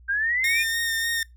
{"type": "exponential sweep", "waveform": "sine", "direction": "up", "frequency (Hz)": [1568, 2476], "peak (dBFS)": -21, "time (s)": [0.08, 0.64], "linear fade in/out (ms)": 20}
{"type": "tone with vibrato", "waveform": "sawtooth", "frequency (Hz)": 1833, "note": "A#6", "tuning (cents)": -30, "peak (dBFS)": -20, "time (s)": [0.44, 1.23], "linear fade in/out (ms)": 2, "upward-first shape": "sine", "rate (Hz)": 3.4, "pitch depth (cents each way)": 20}
{"effects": ["noise-tail reverb RT60 0.2 s tail -24 dB re dry", "added 60 Hz sine -47 dBFS peak until 1.36 s"]}